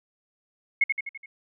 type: tone with echo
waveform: sine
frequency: 2173 Hz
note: C#7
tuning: 35 cents flat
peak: -16 dBFS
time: 0.81-0.84 s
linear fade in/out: 5 ms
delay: 84 ms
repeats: 5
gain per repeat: -5 dB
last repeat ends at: 1.26 s
effects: none